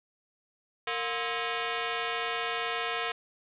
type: ring-modulated tone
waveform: 10% pulse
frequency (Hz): 587.3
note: D5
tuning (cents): 0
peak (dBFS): -18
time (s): 0.87-3.12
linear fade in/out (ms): 5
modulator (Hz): 126
effects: resampled to 8000 Hz + 8-bit